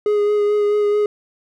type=tone with vibrato; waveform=triangle; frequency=415.3 Hz; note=G#4; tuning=in tune; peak=-12 dBFS; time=0.06-1.06 s; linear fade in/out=2 ms; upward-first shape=sine; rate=4.6 Hz; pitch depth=16 cents each way; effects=none